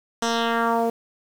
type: tone with low-pass filter sweep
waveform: 10% pulse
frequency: 231.2 Hz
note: A#3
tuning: 14 cents flat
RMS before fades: -22 dBFS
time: 0.22-0.9 s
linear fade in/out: 5 ms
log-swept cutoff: 7400 to 520 Hz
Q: 1.9
effects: 7-bit